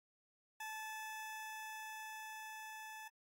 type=tone with level ramp; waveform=20% pulse; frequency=870 Hz; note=A5; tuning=20 cents flat; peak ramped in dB=-39 to -44 dBFS; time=0.6-3.08 s; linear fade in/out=5 ms; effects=AAC 48 kbps